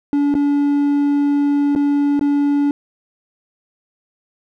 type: tone with dropouts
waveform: triangle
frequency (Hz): 286.6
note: D4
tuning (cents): -42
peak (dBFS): -11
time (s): 0.13-2.71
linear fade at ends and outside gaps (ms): 1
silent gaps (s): 0.342-0.351 / 1.751-1.76 / 2.194-2.211
effects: none